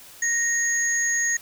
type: tone pair together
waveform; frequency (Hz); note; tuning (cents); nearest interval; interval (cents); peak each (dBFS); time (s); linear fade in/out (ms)
sine; 1864.7 / 6645; A#6 / G#8; 0 / 0; octave + minor seventh; 2200; -23; 0.22-1.37; 5
effects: white hiss -46 dBFS RMS until 1.41 s